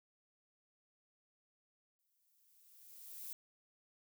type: noise with exponential growth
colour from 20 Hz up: violet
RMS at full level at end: -45 dBFS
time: 1.99-3.33 s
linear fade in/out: 0 ms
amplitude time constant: 290 ms
effects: none